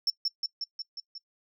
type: tone with echo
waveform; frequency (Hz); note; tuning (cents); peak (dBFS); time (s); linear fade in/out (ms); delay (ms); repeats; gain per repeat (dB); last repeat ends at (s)
sine; 5400; E8; +41; -21; 0.07-0.1; 2; 180; 6; -3; 1.18
effects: noise-tail reverb RT60 0.1 s tail -24 dB re dry + tanh soft clip ceiling -21 dBFS